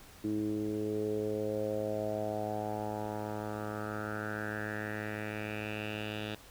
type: tone with low-pass filter sweep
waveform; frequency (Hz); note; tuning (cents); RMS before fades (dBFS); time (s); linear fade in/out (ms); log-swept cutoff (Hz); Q
10% pulse; 106.3; G#2; +41; -36; 0.24-6.35; 5; 310 to 3300; 4.6
effects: pink hiss -55 dBFS RMS until 6.5 s